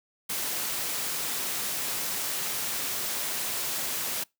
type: high-pass noise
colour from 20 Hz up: white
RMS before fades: -31 dBFS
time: 0.29-4.24 s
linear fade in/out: 10 ms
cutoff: 120 Hz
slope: 12 dB/octave
effects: noise-tail reverb RT60 0.2 s tail -25 dB re dry